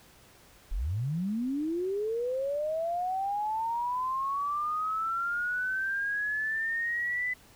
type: linear sweep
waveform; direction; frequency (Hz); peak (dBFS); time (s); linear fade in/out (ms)
sine; up; 30.12 to 2008; -28; 0.71-7.34; 10
effects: pink hiss -57 dBFS RMS until 7.55 s

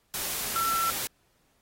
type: tone in noise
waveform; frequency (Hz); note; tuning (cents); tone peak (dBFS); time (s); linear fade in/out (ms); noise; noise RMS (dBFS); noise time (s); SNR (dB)
sine; 1344; E6; +33; -25; 0.56-0.9; 0; white; -32; 0.14-1.07; +4
effects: pink hiss -69 dBFS RMS until 1.61 s + AAC 48 kbps

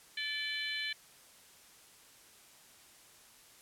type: harmonic tone with a mistuned harmonic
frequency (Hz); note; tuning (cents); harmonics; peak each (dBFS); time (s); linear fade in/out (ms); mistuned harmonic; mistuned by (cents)
581; D5; -19; 3 / 4 / 5 / 6 / 7; -40 / -40 / -41 / -44 / -42; 0.17-0.93; 5; 5; +70
effects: white hiss -59 dBFS RMS until 3.61 s + low-pass 12000 Hz 12 dB/octave

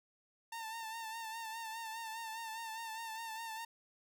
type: tone with vibrato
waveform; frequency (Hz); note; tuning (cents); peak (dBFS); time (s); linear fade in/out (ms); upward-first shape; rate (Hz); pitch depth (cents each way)
sawtooth; 900; A5; +39; -38; 0.52-3.65; 5; sine; 4.9; 44
effects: none

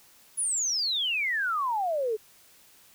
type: exponential sweep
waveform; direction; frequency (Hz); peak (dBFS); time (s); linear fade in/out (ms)
sine; down; 10548 to 415.3; -25; 0.37-2.17; 20
effects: white hiss -57 dBFS RMS until 2.94 s

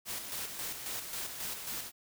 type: noise with tremolo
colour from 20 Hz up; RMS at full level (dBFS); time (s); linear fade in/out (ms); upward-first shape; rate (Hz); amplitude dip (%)
white; -38; 0.05-1.92; 50; square; 3.7; 45
effects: none

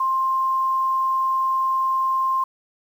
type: tone with quantisation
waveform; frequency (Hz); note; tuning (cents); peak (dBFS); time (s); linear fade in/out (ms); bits
sine; 1055; C6; +14; -18; 0-2.44; 5; 8
effects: none

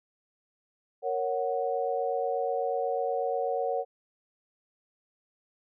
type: chord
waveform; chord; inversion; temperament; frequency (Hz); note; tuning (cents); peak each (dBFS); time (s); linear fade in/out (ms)
sine; F# major; first; equal; 466.2 / 554.4 / 740; A#4 / C#5 / F#5; 0 / 0 / 0; -31; 1.02-3.85; 50
effects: none

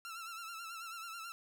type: tone with vibrato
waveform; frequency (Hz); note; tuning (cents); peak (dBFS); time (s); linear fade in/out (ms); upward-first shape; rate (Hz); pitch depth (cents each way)
sawtooth; 1347; E6; +37; -40; 0.05-1.32; 0; sine; 9.2; 61
effects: none

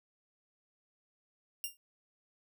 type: tone with exponential decay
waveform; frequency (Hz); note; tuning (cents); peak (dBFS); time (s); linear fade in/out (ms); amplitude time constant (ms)
5% pulse; 2794; F7; 0; -23; 1.64-1.77; 1; 28
effects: none

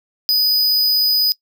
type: tone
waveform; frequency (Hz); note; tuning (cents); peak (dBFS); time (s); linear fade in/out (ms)
square; 4978; D#8; 0; -13; 0.29-1.32; 0
effects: noise-tail reverb RT60 0.1 s tail -22 dB re dry

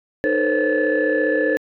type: tone cluster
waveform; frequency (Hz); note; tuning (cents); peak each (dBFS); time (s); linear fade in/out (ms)
sine; 307.4 / 445.7 / 503 / 538 / 1733; D#4 / A4 / B4 / C5 / A6; -21 / +22 / +32 / +48 / -27; -22; 0.24-1.57; 0
effects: tanh soft clip ceiling -8 dBFS

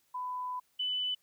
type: tone pair in turn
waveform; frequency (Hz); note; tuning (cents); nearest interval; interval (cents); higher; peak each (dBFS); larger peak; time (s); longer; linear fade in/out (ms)
sine; 1000 / 2997; B5 / F#7; +21 / +22; octave + perfect fifth; 1901; second; -34 / -30; second; 0.14-0.6 / 0.79-1.15; first; 10
effects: white hiss -72 dBFS RMS until 1.22 s

